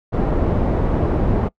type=low-pass noise; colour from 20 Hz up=pink; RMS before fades=-18 dBFS; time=0.12-1.49 s; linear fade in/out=20 ms; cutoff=660 Hz; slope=12 dB/octave; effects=noise-tail reverb RT60 0.1 s tail -24 dB re dry